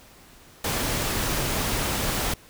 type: noise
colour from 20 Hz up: pink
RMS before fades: -26 dBFS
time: 0.64-2.34 s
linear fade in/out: 5 ms
effects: pink hiss -51 dBFS RMS until 2.49 s